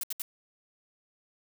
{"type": "noise bursts", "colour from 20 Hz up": "blue", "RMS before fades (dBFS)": -33, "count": 3, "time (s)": [0.01, 0.22], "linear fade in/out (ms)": 2, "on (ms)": 24, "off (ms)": 69, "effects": []}